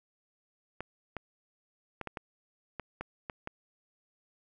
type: clicks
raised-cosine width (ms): 0.5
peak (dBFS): -22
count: 9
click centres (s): 0.806 / 1.167 / 2.013 / 2.073 / 2.172 / 2.797 / 3.01 / 3.298 / 3.474
effects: none